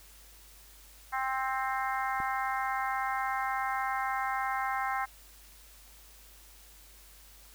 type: harmonic tone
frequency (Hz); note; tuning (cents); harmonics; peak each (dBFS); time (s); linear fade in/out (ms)
263.4; C4; +12; 3 / 4 / 5 / 6 / 7 / 8; -33 / -35 / -37 / -39 / -40 / -41; 1.12-5.06; 20
type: click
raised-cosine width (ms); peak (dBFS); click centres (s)
3; -31; 2.202
effects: added 50 Hz sine -56 dBFS peak until 7.54 s + white hiss -56 dBFS RMS until 7.54 s